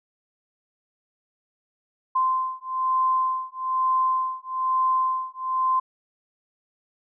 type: beating tone pair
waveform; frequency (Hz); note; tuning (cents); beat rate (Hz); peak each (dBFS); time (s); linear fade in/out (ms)
sine; 1038 / 1039.1; C6 / C6; -14 / -12; 1.1; -24; 2.15-5.8; 10
effects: none